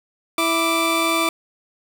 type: tone pair together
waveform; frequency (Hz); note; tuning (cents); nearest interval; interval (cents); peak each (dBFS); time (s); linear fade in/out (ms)
20% pulse; 329.6 / 1174.6; E4 / D6; 0 / 0; octave + minor seventh; 2200; -16 / -15; 0.38-1.29; 2
effects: none